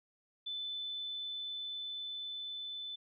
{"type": "tone with level ramp", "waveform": "sine", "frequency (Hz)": 3512, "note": "A7", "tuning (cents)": -4, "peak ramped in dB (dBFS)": [-37, -40], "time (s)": [0.46, 2.96], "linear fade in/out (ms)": 10, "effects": []}